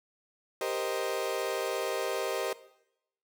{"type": "chord", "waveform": "35% pulse", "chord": "C minor seventh", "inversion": "second", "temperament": "equal", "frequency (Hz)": [392, 466.2, 523.3, 622.3], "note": ["G4", "Bb4", "C5", "Eb5"], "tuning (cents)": [0, 0, 0, 0], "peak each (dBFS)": -34, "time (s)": [0.61, 2.53], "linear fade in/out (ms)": 2, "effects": ["noise-tail reverb RT60 0.8 s tail -17 dB re dry"]}